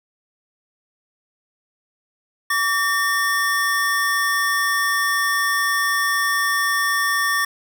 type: tone pair together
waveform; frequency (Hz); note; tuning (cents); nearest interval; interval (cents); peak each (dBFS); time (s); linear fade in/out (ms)
square; 1147.1 / 1818; D6 / A#6; -41 / -44; minor sixth; 797; -23 / -20; 2.5-7.45; 5
effects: none